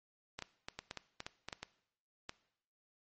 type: clicks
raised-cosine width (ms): 0.2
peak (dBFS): -24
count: 12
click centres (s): 0.39 / 0.423 / 0.685 / 0.79 / 0.911 / 0.973 / 1.204 / 1.265 / 1.486 / 1.528 / 1.63 / 2.294
effects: noise-tail reverb RT60 0.7 s tail -18 dB re dry + MP3 32 kbps